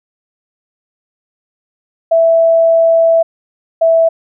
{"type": "tone pair in turn", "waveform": "sine", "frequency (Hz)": [660, 657.4], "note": ["E5", "E5"], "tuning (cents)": [2, -5], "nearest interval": "unison", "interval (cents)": 7, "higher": "first", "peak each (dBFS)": -6, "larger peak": "neither", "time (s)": [[2.11, 3.23], [3.81, 4.09]], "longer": "first", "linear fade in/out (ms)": 10, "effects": []}